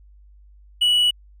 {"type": "tone", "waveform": "triangle", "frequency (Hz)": 2940, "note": "F#7", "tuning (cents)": -12, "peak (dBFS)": -13, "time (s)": [0.81, 1.11], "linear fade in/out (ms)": 10, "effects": ["added 50 Hz sine -46 dBFS peak until 1.4 s"]}